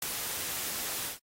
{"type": "noise with ADSR envelope", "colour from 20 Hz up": "white", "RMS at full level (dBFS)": -29, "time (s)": [0.02, 1.19], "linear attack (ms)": 4, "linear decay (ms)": 5, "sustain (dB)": -6, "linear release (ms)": 120, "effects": ["AAC 48 kbps"]}